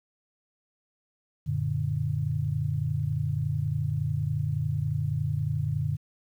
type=chord; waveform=sine; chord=Gb augmented; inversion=none; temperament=equal with one note detuned; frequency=92.5 / 115.94 / 146.83 Hz; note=Gb2 / Bb2 / D3; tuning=0 / -9 / 0 cents; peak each=-32 / -30 / -28 dBFS; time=1.46-5.97 s; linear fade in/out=20 ms; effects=10-bit